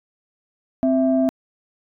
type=tone pair together; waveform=sine; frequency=261.6 / 659.3 Hz; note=C4 / E5; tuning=0 / 0 cents; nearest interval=octave + major third; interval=1600 cents; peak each=-16 / -19 dBFS; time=0.83-1.29 s; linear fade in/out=0 ms; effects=tanh soft clip ceiling -7 dBFS